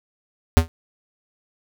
square tone with exponential decay, 82.1 Hz, E2, 6 cents flat, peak -5 dBFS, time 0.57-0.68 s, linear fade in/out 0 ms, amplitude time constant 23 ms, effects none

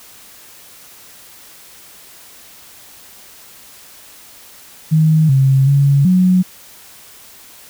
sine tone with pitch steps, 157.3 / 134.5 / 140.2 / 183.5 Hz, D#3 / C3 / C#3 / F#3, +19 / +48 / +20 / -14 cents, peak -8 dBFS, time 4.91-6.43 s, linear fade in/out 20 ms, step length 380 ms, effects white hiss -41 dBFS RMS until 7.69 s

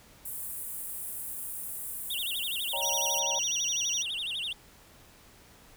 pink high-pass noise, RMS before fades -38 dBFS, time 0.25-3.2 s, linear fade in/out 5 ms, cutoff 8700 Hz, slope 48 dB/octave
triangle tone with vibrato, 3199 Hz, G7, 34 cents sharp, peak -30 dBFS, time 2.1-4.53 s, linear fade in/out 5 ms, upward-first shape sine, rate 12 Hz, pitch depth 280 cents each way
sine chord, Eb dominant seventh, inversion third, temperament equal, 554.4 / 622.3 / 784 / 932.3 Hz, Db5 / Eb5 / G5 / Bb5, 0 / 0 / 0 / 0 cents, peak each -38 / -41 / -40 / -36 dBFS, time 2.73-3.39 s, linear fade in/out 5 ms
triangle tone, 5770 Hz, F#8, 44 cents flat, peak -28 dBFS, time 2.82-4.03 s, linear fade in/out 10 ms
effects pink hiss -56 dBFS RMS until 5.76 s

